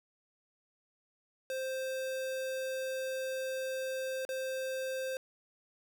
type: tone with dropouts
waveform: square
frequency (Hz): 524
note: C5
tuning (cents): +2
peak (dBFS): -35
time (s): 1.5-5.17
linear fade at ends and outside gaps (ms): 1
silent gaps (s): 4.251-4.29
effects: none